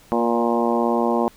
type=harmonic tone with a mistuned harmonic; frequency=117.4 Hz; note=A#2; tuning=13 cents sharp; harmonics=2 / 3 / 4 / 5 / 6 / 7 / 8 / 9; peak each=-22 / -24 / -25 / -26 / -27 / -27 / -28 / -29 dBFS; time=0.12-1.28 s; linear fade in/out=0 ms; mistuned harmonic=4; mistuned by=+20 cents; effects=pink hiss -51 dBFS RMS until 1.36 s